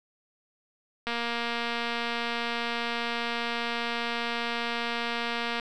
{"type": "click train", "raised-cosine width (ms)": 0.3, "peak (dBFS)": -15, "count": 1065, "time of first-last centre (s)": [1.07, 5.598], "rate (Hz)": 235, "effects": []}